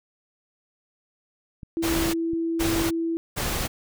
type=clicks; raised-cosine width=5 ms; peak=-26 dBFS; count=2; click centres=1.632 / 2.334 s
type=tone; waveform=sine; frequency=330.8 Hz; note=E4; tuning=6 cents sharp; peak=-23 dBFS; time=1.77-3.17 s; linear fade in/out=0 ms
type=noise bursts; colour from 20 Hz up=pink; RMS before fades=-27 dBFS; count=3; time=1.82-3.68 s; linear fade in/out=20 ms; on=320 ms; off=450 ms
effects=none